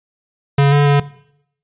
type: tone with pitch steps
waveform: square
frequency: 140.9 / 144.2 / 142.9 Hz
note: C#3 / D3 / D3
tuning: +29 / -31 / -47 cents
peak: -9 dBFS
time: 0.58-1 s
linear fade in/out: 5 ms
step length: 140 ms
effects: noise-tail reverb RT60 0.7 s tail -18 dB re dry + resampled to 8000 Hz